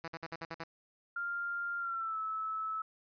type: tone bursts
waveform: 5% pulse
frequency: 164.81 Hz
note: E3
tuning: in tune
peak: -28 dBFS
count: 7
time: 0.04-0.636 s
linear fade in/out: 2 ms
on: 38 ms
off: 55 ms
type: tone with pitch glide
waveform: sine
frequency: 1396.9 to 1303.4 Hz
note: F6 to E6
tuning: 0 to -20 cents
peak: -34 dBFS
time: 1.16-2.82 s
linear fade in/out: 5 ms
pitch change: -120 cents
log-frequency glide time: 1.78-2.18 s
effects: resampled to 11025 Hz